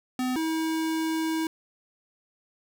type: tone pair in turn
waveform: square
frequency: 254 / 320.9 Hz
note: B3 / E4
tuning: +49 / -46 cents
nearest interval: major third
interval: 405 cents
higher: second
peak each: -26 dBFS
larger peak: neither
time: 0.19-0.36 / 0.36-1.47 s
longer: second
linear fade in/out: 2 ms
effects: none